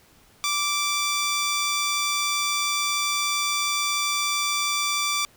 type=tone; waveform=10% pulse; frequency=1169 Hz; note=D6; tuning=8 cents flat; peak=-14 dBFS; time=0.44-5.25 s; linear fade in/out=0 ms; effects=pink hiss -56 dBFS RMS until 5.36 s